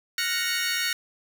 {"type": "chord", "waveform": "20% pulse", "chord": "Gb major seventh", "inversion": "third", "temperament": "equal", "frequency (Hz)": [1396.9, 1480, 1864.7, 2217], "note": ["F6", "Gb6", "Bb6", "Db7"], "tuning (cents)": [0, 0, 0, 0], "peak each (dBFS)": [-29, -26, -23, -25], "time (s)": [0.18, 0.93], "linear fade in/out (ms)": 2, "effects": []}